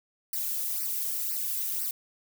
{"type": "noise with flanger", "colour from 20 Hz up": "violet", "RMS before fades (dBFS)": -31, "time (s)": [0.33, 1.91], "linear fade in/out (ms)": 2, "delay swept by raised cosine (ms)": [0.28, 2.18], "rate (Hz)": 2, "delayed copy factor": -0.9, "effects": []}